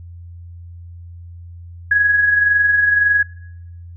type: tone with amplitude modulation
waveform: sine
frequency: 1666 Hz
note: G#6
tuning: 5 cents sharp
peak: -9 dBFS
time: 1.91-3.23 s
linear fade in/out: 5 ms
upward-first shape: sine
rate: 21.8 Hz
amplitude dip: 45%
effects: noise-tail reverb RT60 0.9 s tail -22 dB re dry + added 86 Hz sine -33 dBFS peak until 3.96 s